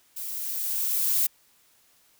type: noise with level ramp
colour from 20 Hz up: violet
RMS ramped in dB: -35 to -22 dBFS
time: 0.16-1.27 s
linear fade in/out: 10 ms
effects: white hiss -62 dBFS RMS until 2.19 s